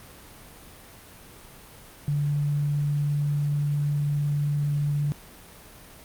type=tone; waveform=sine; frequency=145.5 Hz; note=D3; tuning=16 cents flat; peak=-22 dBFS; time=2.08-5.12 s; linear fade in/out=0 ms; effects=pink hiss -47 dBFS RMS until 6.04 s + Opus 32 kbps